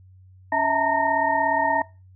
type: tone cluster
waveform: sine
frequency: 281 / 650 / 891 / 928 / 1845 Hz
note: C#4 / E5 / A5 / A#5 / A#6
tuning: +24 / -24 / +22 / -8 / -18 cents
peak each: -32 / -26 / -23 / -24 / -26 dBFS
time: 0.52-1.82 s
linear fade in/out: 5 ms
effects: noise-tail reverb RT60 0.3 s tail -21 dB re dry + added 93 Hz sine -47 dBFS peak until 2.15 s